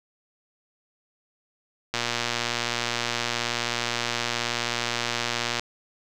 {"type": "click train", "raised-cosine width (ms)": 0.2, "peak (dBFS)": -8, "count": 436, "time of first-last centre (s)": [1.94, 5.595], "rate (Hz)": 119, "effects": []}